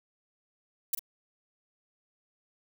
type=noise with echo; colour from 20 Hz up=violet; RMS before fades=-27 dBFS; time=0.93-0.95 s; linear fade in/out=5 ms; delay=43 ms; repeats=1; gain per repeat=-8 dB; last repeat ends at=0.993 s; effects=none